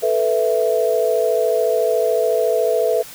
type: chord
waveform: sine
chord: A suspended second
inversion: none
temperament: equal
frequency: 440 / 493.9 / 659.3 Hz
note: A4 / B4 / E5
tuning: 0 / 0 / 0 cents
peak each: -19 dBFS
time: 0.02-3.03 s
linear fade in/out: 20 ms
effects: white hiss -38 dBFS RMS until 3.14 s